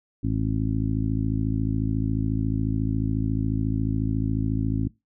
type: harmonic tone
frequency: 54.1 Hz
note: A1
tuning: 29 cents flat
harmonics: 1 / 2 / 3 / 4 / 5 / 6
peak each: -29 / -26 / -32 / -31 / -28 / -37 dBFS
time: 0.23-4.88 s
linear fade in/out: 10 ms
effects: noise-tail reverb RT60 0.2 s tail -21 dB re dry